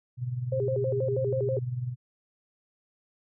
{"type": "tone with tremolo", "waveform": "sine", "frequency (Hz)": 123.47, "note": "B2", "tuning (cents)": 0, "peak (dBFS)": -26, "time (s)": [0.17, 1.96], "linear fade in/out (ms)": 50, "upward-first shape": "sine", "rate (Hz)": 20, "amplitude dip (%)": 65}
{"type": "tone with vibrato", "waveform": "sine", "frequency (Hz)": 462.1, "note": "A#4", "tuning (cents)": -15, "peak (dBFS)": -26, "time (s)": [0.52, 1.59], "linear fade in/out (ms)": 5, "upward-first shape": "square", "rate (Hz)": 6.2, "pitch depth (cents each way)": 230}
{"effects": []}